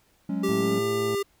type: chord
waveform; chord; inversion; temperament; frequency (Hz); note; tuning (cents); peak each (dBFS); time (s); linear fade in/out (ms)
triangle; F# suspended second; none; equal; 185 / 207.7 / 277.2; F#3 / G#3 / C#4; 0 / 0 / 0; -28; 0.29-0.79; 5
type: tone with pitch glide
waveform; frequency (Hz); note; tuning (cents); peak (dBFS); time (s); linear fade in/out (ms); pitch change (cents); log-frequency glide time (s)
square; 390.7 to 399.4; G4 to G4; -6 to +32; -25; 0.43-1.23; 10; +38; 0.56-0.73
type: harmonic tone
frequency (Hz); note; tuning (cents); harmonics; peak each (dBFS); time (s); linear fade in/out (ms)
111.2; A2; +19; 1 / 2 / 3 / 4 / 5 / 6 / 7 / 8; -34 / -34 / -38 / -44 / -46 / -45 / -49 / -47; 0.49-1.15; 0
effects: pink hiss -64 dBFS RMS until 1.4 s